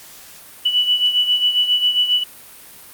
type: beating tone pair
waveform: sine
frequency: 2960 / 2967.4 Hz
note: F#7 / F#7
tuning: 0 / +4 cents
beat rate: 7.4 Hz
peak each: -15 / -21 dBFS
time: 0.65-2.24 s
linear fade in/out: 10 ms
effects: white hiss -41 dBFS RMS until 2.93 s + Opus 48 kbps